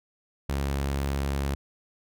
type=tone; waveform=sawtooth; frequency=69.3 Hz; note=C#2; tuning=in tune; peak=-22 dBFS; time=0.49-1.55 s; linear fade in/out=5 ms; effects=none